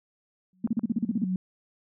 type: tone with exponential growth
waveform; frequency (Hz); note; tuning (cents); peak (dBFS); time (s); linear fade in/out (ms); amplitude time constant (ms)
sine; 185; F#3; 0; -23; 0.53-1.36; 2; 180
type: tone bursts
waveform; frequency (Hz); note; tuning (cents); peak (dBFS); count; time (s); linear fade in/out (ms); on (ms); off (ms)
sine; 226.9; A#3; -47; -21; 10; 0.64-1.243; 5; 27; 37
type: clicks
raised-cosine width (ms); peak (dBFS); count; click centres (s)
1; -28; 2; 0.674 / 0.794
effects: none